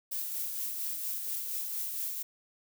violet noise with tremolo, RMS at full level -34 dBFS, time 0.11-2.23 s, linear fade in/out 10 ms, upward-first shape sine, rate 4.3 Hz, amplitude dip 35%, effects none

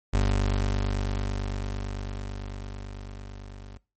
30% pulse tone with level ramp, 49 Hz, G1, in tune, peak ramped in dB -17 to -38 dBFS, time 0.13-3.78 s, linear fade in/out 10 ms, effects noise-tail reverb RT60 0.3 s tail -22 dB re dry + MP3 32 kbps

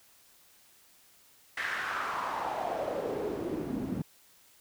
pink noise with band-pass filter sweep, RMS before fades -34 dBFS, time 1.57-4.02 s, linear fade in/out 5 ms, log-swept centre 1900 to 210 Hz, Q 3.5, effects white hiss -61 dBFS RMS until 4.6 s

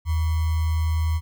sine tone with sample-and-hold, 80.1 Hz, E2, 49 cents flat, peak -19 dBFS, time 0.05-1.21 s, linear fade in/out 50 ms, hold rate 1050 Hz, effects none

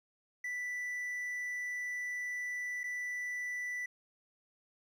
triangle tone with dropouts, 1975.5 Hz, B6, in tune, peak -34 dBFS, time 0.44-3.86 s, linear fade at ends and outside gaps 5 ms, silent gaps 2.834-2.839 s, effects 12-bit

